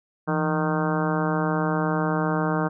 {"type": "harmonic tone with a mistuned harmonic", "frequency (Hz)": 154.6, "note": "D#3", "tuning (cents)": -11, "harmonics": [1, 2, 3, 4, 5, 6, 7, 8, 9, 10], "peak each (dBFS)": [-25, -28, -30, -31, -32, -33, -33, -34, -35, -35], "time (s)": [0.27, 2.69], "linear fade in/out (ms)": 20, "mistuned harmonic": 1, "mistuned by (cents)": 130, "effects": []}